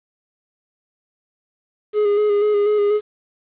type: tone with vibrato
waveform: triangle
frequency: 415.3 Hz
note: G#4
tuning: in tune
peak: -12 dBFS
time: 1.93-3.01 s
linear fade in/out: 50 ms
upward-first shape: square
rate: 4.1 Hz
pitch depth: 25 cents each way
effects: resampled to 8000 Hz + 8-bit